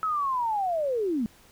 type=linear sweep; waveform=sine; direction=down; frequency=1307 to 207.7 Hz; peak=-24 dBFS; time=0.03-1.26 s; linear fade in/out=0 ms; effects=pink hiss -56 dBFS RMS until 1.51 s